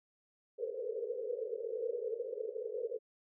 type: band-pass noise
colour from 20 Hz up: white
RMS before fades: -39 dBFS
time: 0.58-2.99 s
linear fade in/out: 20 ms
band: 430 to 500 Hz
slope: 96 dB/octave
effects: none